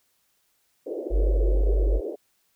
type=band-pass noise; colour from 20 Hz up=pink; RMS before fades=-32 dBFS; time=0.86-2.16 s; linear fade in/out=10 ms; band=330 to 560 Hz; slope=48 dB/octave
type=tone; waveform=sine; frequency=49 Hz; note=G1; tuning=in tune; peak=-18 dBFS; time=1.1-2.01 s; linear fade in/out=50 ms
effects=white hiss -69 dBFS RMS until 2.55 s